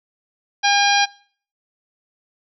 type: harmonic tone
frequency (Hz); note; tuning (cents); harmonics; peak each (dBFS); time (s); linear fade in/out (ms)
808; G#5; -48; 1 / 2 / 3 / 4 / 5 / 6 / 7; -17 / -20 / -22 / -23 / -24 / -25 / -25; 0.63-1.06; 20
effects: noise-tail reverb RT60 0.5 s tail -23 dB re dry